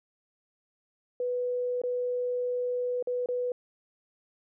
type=tone with dropouts; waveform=sine; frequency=493.9 Hz; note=B4; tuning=in tune; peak=-27 dBFS; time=1.2-3.52 s; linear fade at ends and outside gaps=2 ms; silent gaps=1.817-1.836 / 3.026-3.072 / 3.26-3.287 s; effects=none

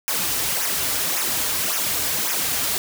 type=noise with flanger; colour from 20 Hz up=white; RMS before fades=-23 dBFS; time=0.08-2.78 s; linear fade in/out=0 ms; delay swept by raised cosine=0.23 to 5.63 ms; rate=1.8 Hz; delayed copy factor=-0.75; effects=none

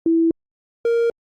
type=tone pair in turn; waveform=sine / triangle; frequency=329.6 / 466.1 Hz; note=E4 / A#4; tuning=0 / 0 cents; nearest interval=tritone; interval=600 cents; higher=second; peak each=-13 dBFS; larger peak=neither; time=0.06-0.31 / 0.85-1.1 s; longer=neither; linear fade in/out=2 ms; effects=Opus 48 kbps

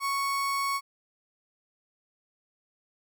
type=tone; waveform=35% pulse; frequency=1108.7 Hz; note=C#6; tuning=in tune; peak=-25 dBFS; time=0-0.81 s; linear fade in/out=50 ms; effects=none

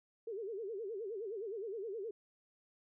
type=tone with vibrato; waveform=sine; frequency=421.6 Hz; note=G#4; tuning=26 cents sharp; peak=-39 dBFS; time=0.27-2.11 s; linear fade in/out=5 ms; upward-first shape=sine; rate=9.6 Hz; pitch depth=190 cents each way; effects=none

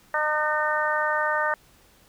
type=harmonic tone; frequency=304 Hz; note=D#4; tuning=40 cents flat; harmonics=2 / 3 / 4 / 5 / 6; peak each=-28 / -28 / -28 / -28 / -28 dBFS; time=0.14-1.54 s; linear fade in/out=2 ms; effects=pink hiss -57 dBFS RMS until 2.08 s

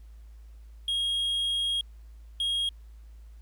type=tone pair in turn; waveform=triangle; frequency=3268 / 3268 Hz; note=G#7 / G#7; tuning=-29 / -29 cents; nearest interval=unison; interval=0 cents; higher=neither; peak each=-24 dBFS; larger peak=neither; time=0.88-1.81 / 2.4-2.69 s; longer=first; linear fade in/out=2 ms; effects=added 55 Hz sine -45 dBFS peak until 3.41 s + pink hiss -68 dBFS RMS until 3.41 s

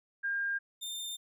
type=tone pair in turn; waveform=sine / sawtooth; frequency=1607 / 3608 Hz; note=G6 / A7; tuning=+43 / +43 cents; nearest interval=octave + major second; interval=1400 cents; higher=second; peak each=-30 / -34 dBFS; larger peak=first; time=0.23-0.59 / 0.81-1.17 s; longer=neither; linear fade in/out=20 ms; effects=none

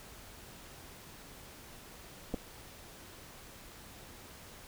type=clicks; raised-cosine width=2 ms; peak=-22 dBFS; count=2; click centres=2.34 / 2.344 s; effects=pink hiss -52 dBFS RMS until 4.67 s

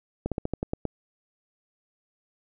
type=slowing click train; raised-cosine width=2 ms; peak=-14 dBFS; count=8; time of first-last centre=0.26-0.853 s; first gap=57 ms; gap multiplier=1.13; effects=none

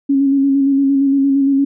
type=tone with vibrato; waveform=sine; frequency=275.2 Hz; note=C#4; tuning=12 cents flat; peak=-10 dBFS; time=0.09-1.65 s; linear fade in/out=10 ms; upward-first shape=square; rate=8.7 Hz; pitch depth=23 cents each way; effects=none

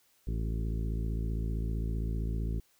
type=harmonic tone with a mistuned harmonic; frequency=55.4 Hz; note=A1; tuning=13 cents sharp; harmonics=1 / 2 / 3 / 4 / 5 / 6 / 7 / 8; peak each=-31 / -37 / -40 / -44 / -47 / -50 / -49 / -53 dBFS; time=0.27-2.6 s; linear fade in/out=5 ms; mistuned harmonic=7; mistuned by=-34 cents; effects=white hiss -68 dBFS RMS until 2.79 s

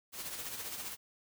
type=noise with tremolo; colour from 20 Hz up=white; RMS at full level=-40 dBFS; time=0.12-0.97 s; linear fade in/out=50 ms; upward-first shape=sine; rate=15 Hz; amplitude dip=45%; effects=none

